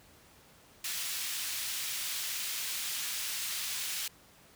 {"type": "high-pass noise", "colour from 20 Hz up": "pink", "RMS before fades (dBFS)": -36, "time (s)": [0.84, 4.08], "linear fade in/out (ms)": 5, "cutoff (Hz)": 2600, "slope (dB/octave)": 12, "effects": ["pink hiss -59 dBFS RMS until 4.55 s", "high-pass 60 Hz 12 dB/octave"]}